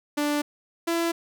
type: tone pair in turn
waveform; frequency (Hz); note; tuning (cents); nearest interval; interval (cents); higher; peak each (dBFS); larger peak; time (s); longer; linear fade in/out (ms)
sawtooth; 293.7 / 335.8; D4 / E4; 0 / +32; major second; 232; second; -19; neither; 0.17-0.42 / 0.87-1.12; neither; 10
effects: none